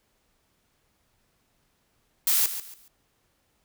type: noise with echo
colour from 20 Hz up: blue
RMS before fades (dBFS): -22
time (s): 2.27-2.46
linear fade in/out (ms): 2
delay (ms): 140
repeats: 3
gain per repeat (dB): -11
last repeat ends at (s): 2.88
effects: pink hiss -70 dBFS RMS until 3.64 s